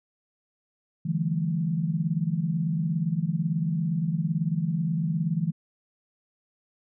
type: tone cluster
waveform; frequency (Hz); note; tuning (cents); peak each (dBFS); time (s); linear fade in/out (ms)
sine; 145.3 / 164 / 181.8 / 212.1; D3 / E3 / F#3 / G#3; -18 / -9 / -30 / +37; -32 / -25 / -33 / -34; 1.05-5.52; 10
effects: none